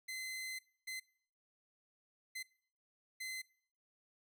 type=tone bursts at uneven times; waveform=sawtooth; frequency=2053 Hz; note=C7; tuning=33 cents flat; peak=-38 dBFS; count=4; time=0.08-0.59 / 0.87-1 / 2.35-2.43 / 3.2-3.42 s; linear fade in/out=10 ms; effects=noise-tail reverb RT60 0.6 s tail -23 dB re dry